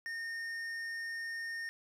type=tone with tanh clipping; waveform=triangle; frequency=1833 Hz; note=A#6; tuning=30 cents flat; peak=-39 dBFS; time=0.06-1.69 s; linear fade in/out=0 ms; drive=13 dB; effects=none

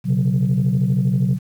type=chord; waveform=sine; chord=B suspended second; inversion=none; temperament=equal with one note detuned; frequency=125.99 / 138.59 / 185 Hz; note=B2 / C#3 / F#3; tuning=+35 / 0 / 0 cents; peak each=-18 dBFS; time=0.04-1.39 s; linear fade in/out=50 ms; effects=tanh soft clip ceiling -10 dBFS + 8-bit

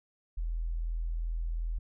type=tone; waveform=sine; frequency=41.36 Hz; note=E1; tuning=7 cents sharp; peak=-30 dBFS; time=0.37-1.79 s; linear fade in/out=10 ms; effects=none

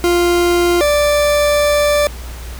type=tone pair in turn; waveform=40% pulse; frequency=349.2 / 587.3 Hz; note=F4 / D5; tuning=0 / 0 cents; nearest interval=major sixth; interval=900 cents; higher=second; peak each=-10 dBFS; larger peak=neither; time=0.04-0.81 / 0.81-2.07 s; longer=second; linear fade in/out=0 ms; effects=added 60 Hz sine -27 dBFS peak until 2.59 s + pink hiss -35 dBFS RMS until 2.59 s

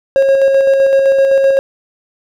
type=tone with tremolo; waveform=triangle; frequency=543 Hz; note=C#5; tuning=36 cents flat; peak=-4 dBFS; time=0.16-1.59 s; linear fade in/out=0 ms; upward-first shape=square; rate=7.8 Hz; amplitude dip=30%; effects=none

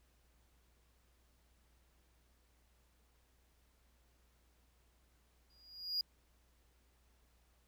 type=tone with exponential growth; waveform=triangle; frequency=4863 Hz; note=D#8; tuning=40 cents flat; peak=-30 dBFS; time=5.5-6.01 s; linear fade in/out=2 ms; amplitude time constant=110 ms; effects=added 60 Hz sine -70 dBFS peak until 7.67 s + pink hiss -75 dBFS RMS until 7.67 s

